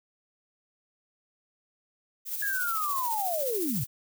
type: noise with tremolo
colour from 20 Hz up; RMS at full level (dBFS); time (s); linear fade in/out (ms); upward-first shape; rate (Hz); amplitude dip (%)
violet; -31; 2.25-3.87; 50; triangle; 14; 55
type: linear sweep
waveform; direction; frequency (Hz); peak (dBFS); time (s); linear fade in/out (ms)
sine; down; 1681 to 105.3; -28; 2.42-3.84; 5
effects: none